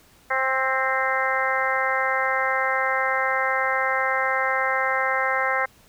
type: harmonic tone with a mistuned harmonic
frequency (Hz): 264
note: C4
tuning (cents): +16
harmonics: 2 / 3 / 4 / 5 / 6 / 7 / 8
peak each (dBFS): -28 / -28 / -28 / -28 / -28 / -28 / -28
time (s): 0.3-5.66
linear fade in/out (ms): 10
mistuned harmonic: 8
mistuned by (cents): -28
effects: pink hiss -55 dBFS RMS until 5.88 s